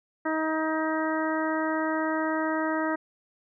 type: harmonic tone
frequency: 315.8 Hz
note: D#4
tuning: 26 cents sharp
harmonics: 1 / 2 / 3 / 4 / 5 / 6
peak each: -28 / -31 / -33 / -34 / -35 / -36 dBFS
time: 0.25-2.96 s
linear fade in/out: 10 ms
effects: none